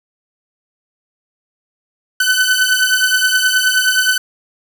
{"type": "beating tone pair", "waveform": "sawtooth", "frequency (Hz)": [1505, 1514.5], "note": ["F#6", "F#6"], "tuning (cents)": [29, 40], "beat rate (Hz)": 9.5, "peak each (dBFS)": -11, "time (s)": [2.2, 4.18], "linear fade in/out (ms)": 5, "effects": []}